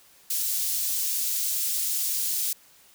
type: high-pass noise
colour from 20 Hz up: white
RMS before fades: -27 dBFS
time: 0.3-2.53 s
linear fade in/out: 5 ms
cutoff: 5000 Hz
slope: 12 dB/octave
effects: white hiss -56 dBFS RMS until 2.94 s